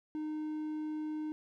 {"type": "tone", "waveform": "triangle", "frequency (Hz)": 307.3, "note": "D#4", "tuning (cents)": -21, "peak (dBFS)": -33, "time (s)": [0.15, 1.32], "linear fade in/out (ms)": 0, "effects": []}